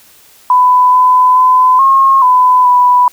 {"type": "tone with pitch steps", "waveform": "sine", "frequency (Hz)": [999, 1006, 1013, 1080, 1004, 989], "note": ["B5", "B5", "B5", "C#6", "B5", "B5"], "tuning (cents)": [20, 32, 44, -45, 28, 2], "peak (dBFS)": -4, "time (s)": [0.5, 3.08], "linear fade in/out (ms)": 2, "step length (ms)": 430, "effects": ["white hiss -43 dBFS RMS until 3.12 s"]}